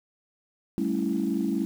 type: chord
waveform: sine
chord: A dominant seventh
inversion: third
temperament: equal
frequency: 196 / 220 / 277.2 / 329.6 Hz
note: G3 / A3 / C#4 / E4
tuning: 0 / 0 / 0 / 0 cents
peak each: -29 dBFS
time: 0.78-1.65 s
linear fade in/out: 0 ms
effects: tanh soft clip ceiling -15 dBFS + 8-bit